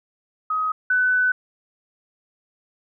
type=tone pair in turn; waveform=sine; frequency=1262 / 1500.8 Hz; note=D#6 / F#6; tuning=+24 / +24 cents; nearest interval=minor third; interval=300 cents; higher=second; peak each=-20 / -16 dBFS; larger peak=second; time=0.5-0.72 / 0.9-1.32 s; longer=second; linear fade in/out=5 ms; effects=none